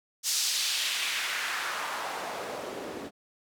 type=noise with band-pass filter sweep; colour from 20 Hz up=white; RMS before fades=-32 dBFS; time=0.23-3.11 s; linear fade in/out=50 ms; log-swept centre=6100 to 290 Hz; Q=1.4; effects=none